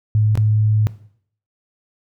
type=tone with dropouts; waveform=sine; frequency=107.3 Hz; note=A2; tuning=43 cents flat; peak=-12 dBFS; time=0.15-0.87 s; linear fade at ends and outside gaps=0 ms; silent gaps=0.354-0.375 s; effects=noise-tail reverb RT60 0.6 s tail -17 dB re dry